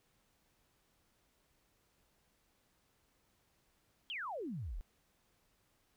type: exponential sweep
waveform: sine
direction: down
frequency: 3308 to 31.88 Hz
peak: -39 dBFS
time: 4.1-4.81 s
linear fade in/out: 0 ms
effects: pink hiss -75 dBFS RMS until 5.96 s